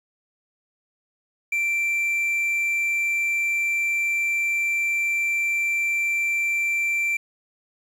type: tone with quantisation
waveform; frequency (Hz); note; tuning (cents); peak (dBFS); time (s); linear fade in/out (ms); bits
triangle; 2349; D7; 0; -19; 1.52-7.17; 5; 8
effects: none